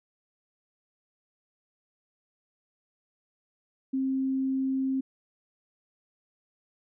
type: tone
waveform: sine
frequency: 265.6 Hz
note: C4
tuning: 26 cents sharp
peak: -25 dBFS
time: 3.93-5.01 s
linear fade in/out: 10 ms
effects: none